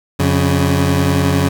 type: tone pair together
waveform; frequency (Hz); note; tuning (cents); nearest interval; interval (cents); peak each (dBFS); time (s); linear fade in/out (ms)
20% pulse; 89.67 / 140; F2 / C#3; +46 / +18; minor sixth; 772; -10; 0.19-1.49; 10
effects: 7-bit